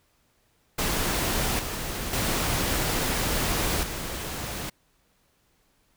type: noise with level steps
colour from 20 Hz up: pink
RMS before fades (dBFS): -26 / -32 / -26 / -33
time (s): 0.78-4.7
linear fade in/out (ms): 10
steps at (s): 1.59 / 2.13 / 3.83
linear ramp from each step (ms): 2
effects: pink hiss -67 dBFS RMS until 5.96 s